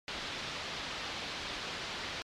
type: low-pass noise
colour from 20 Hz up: white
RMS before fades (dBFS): -40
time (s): 0.08-2.22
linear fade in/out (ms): 0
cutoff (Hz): 4400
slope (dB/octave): 24
effects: MP3 64 kbps